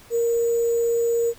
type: tone with sample-and-hold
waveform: sine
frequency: 466.2 Hz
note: A#4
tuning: in tune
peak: -18 dBFS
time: 0.1-1.34 s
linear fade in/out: 50 ms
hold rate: 7350 Hz
effects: pink hiss -49 dBFS RMS until 1.38 s